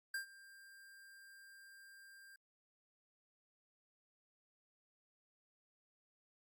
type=tone with ADSR envelope; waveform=square; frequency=1591 Hz; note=G6; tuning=25 cents sharp; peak=-38 dBFS; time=0.14-2.36 s; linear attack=4 ms; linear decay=110 ms; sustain=-20 dB; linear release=3 ms; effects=Opus 48 kbps